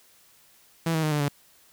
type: tone with pitch steps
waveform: sawtooth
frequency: 164.81 / 159.2 / 153.77 / 148.54 / 143.48 Hz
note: E3 / D#3 / D#3 / D3 / D3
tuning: 0 / +40 / -20 / +20 / -40 cents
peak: -19 dBFS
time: 0.86-1.285 s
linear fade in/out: 5 ms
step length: 85 ms
effects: white hiss -58 dBFS RMS until 1.72 s